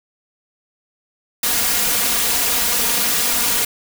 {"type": "noise with comb filter", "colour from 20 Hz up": "white", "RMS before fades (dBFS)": -18, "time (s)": [1.43, 3.65], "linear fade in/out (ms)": 5, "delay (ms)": 4.2, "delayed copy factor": 0.9, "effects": []}